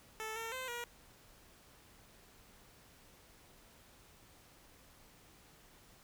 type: tone with pitch steps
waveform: 10% pulse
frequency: 438.8 / 453.3 / 516 / 477.5 Hz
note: A4 / A#4 / C5 / A#4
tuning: -5 / -48 / -24 / +42 cents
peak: -32 dBFS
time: 0.2-0.84 s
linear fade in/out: 0 ms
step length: 160 ms
effects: pink hiss -62 dBFS RMS until 6.03 s